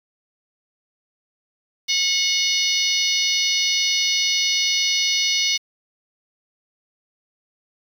harmonic tone with a mistuned harmonic, 729 Hz, F#5, 26 cents flat, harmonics 3 / 4 / 5 / 6 / 7 / 8, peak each -25 / -25 / -25 / -25 / -25 / -25 dBFS, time 1.88-5.58 s, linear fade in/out 20 ms, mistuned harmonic 8, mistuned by +32 cents, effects 7-bit

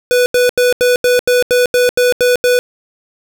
square tone bursts, 493.9 Hz, B4, in tune, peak -9 dBFS, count 11, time 0.11-2.59 s, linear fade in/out 0 ms, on 150 ms, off 83 ms, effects none

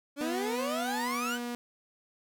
30% pulse exponential sweep, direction up, 277.2 to 1568 Hz, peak -29 dBFS, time 0.16-1.39 s, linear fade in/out 50 ms
sawtooth tone with pitch glide, 246.9 to 240.8 Hz, B3 to B3, 0 to -44 cents, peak -30 dBFS, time 0.21-1.55 s, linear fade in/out 0 ms, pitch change -44 cents, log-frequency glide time 0.82-1.4 s
effects none

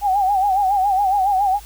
sine tone with vibrato, 784 Hz, G5, in tune, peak -14 dBFS, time 0.01-1.6 s, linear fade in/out 50 ms, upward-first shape sine, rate 7.2 Hz, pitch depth 96 cents each way, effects added 52 Hz sine -39 dBFS peak until 1.65 s + white hiss -44 dBFS RMS until 1.65 s

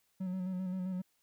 triangle tone with vibrato, 185 Hz, F#3, in tune, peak -32 dBFS, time 0.2-1.02 s, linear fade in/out 10 ms, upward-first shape square, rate 7.6 Hz, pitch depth 30 cents each way, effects white hiss -75 dBFS RMS until 1.22 s

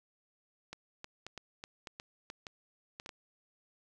clicks, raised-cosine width 0.2 ms, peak -26 dBFS, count 12, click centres 0.73 / 1.044 / 1.266 / 1.377 / 1.639 / 1.872 / 1.999 / 2.301 / 2.468 / 2.999 / 3.061 / 3.092 s, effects none

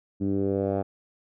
10% pulse tone with low-pass filter sweep, 98 Hz, G2, in tune, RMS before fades -26 dBFS, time 0.2-0.83 s, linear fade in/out 20 ms, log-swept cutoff 260 to 780 Hz, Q 2.5, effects none

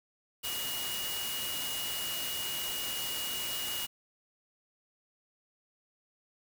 sine tone in noise, 2888 Hz, F#7, 43 cents flat, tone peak -37 dBFS, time 0.43-3.87 s, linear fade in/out 20 ms, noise white, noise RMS -37 dBFS, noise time 0.43-3.87 s, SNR -3 dB, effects none

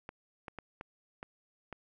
clicks, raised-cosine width 0.5 ms, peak -27 dBFS, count 6, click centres 0.091 / 0.482 / 0.587 / 0.811 / 1.229 / 1.727 s, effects none

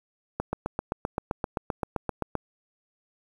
click train, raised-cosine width 1 ms, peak -13 dBFS, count 16, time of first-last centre 0.4-2.353 s, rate 7.68 Hz, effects 8-bit

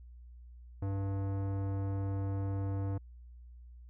sine tone with tanh clipping, 98 Hz, G2, in tune, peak -34 dBFS, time 0.82-2.98 s, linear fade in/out 5 ms, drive 18 dB, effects added 60 Hz sine -49 dBFS peak until 3.89 s

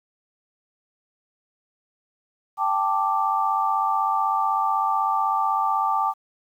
sine chord, G suspended second, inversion none, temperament equal, 784 / 880 / 1174.7 Hz, G5 / A5 / D6, 0 / 0 / 0 cents, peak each -25 / -24 / -23 dBFS, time 2.57-6.14 s, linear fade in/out 50 ms, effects 9-bit

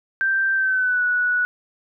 sine tone with pitch glide, 1568 to 1471.5 Hz, G6 to F#6, 0 to -10 cents, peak -17 dBFS, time 0.21-1.45 s, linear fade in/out 0 ms, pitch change -110 cents, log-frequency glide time 0.54-1.03 s, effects none

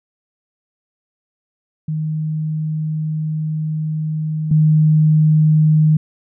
sine tone pair in turn, 155.56 / 154.79 Hz, D#3 / D#3, 0 / -9 cents, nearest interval unison, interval 9 cents, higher first, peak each -18 / -9 dBFS, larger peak second, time 1.88-4.51 / 4.51-5.97 s, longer first, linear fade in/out 5 ms, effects none

